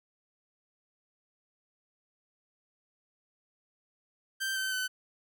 sawtooth tone with pitch steps, 1565 / 1539.9 / 1515.2 Hz, G6 / G6 / F#6, -3 / -31 / +41 cents, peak -27 dBFS, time 4.4-4.88 s, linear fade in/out 20 ms, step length 160 ms, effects none

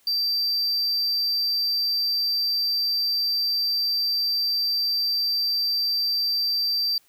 triangle tone, 4683 Hz, D8, 6 cents flat, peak -20 dBFS, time 0.07-6.98 s, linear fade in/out 2 ms, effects white hiss -61 dBFS RMS until 7.08 s

